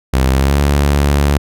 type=tone with pitch glide; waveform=sawtooth; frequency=65.5 to 71.43 Hz; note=C2 to D2; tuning=+2 to -47 cents; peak=-6 dBFS; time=0.13-1.38 s; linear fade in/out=10 ms; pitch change=+151 cents; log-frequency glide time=0.3-0.58 s; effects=none